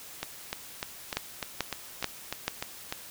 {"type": "two click trains", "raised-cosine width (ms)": 0.2, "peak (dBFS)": [-14, -10], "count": [10, 4], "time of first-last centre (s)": [[0.23, 2.925], [1.17, 2.48]], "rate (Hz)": [3.34, 2.29], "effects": ["white hiss -46 dBFS RMS until 3.1 s"]}